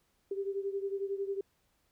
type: beating tone pair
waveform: sine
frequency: 392 / 403 Hz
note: G4 / G4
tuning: 0 / +48 cents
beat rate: 11 Hz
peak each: -34 / -38 dBFS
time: 0.31-1.41 s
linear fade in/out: 5 ms
effects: pink hiss -74 dBFS RMS until 1.91 s